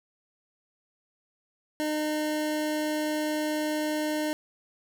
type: tone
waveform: 25% pulse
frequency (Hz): 304.9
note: D#4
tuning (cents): -35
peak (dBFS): -23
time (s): 1.8-4.33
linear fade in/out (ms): 0
effects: none